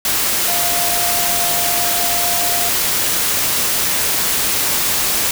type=tone in noise; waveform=sine; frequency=698.5 Hz; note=F5; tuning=in tune; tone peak=-23 dBFS; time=0.48-2.69 s; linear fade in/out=2 ms; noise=white; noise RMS=-17 dBFS; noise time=0.05-5.31 s; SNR=-9 dB; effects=none